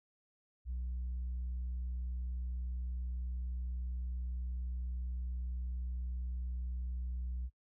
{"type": "tone", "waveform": "sine", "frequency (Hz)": 61.74, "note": "B1", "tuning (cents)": 0, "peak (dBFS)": -34, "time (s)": [0.65, 7.5], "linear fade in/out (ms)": 50, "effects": ["noise-tail reverb RT60 0.1 s tail -22 dB re dry", "tanh soft clip ceiling -34 dBFS"]}